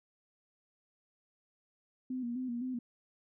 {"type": "tone with vibrato", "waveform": "sine", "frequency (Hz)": 246.9, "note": "B3", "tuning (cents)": 0, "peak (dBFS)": -34, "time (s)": [2.1, 2.79], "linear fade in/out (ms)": 5, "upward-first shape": "square", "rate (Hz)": 3.9, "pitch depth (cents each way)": 63, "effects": []}